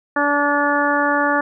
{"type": "harmonic tone", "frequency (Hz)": 288.9, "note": "D4", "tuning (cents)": -28, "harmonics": [1, 2, 3, 4, 5, 6], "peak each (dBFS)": [-22, -22, -22, -22, -22, -22], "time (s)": [0.16, 1.41], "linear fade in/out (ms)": 5, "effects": []}